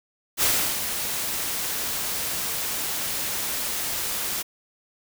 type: noise with ADSR envelope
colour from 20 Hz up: white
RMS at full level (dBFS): -20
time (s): 0.37-4.43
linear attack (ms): 55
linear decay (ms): 330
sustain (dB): -8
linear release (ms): 17
effects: none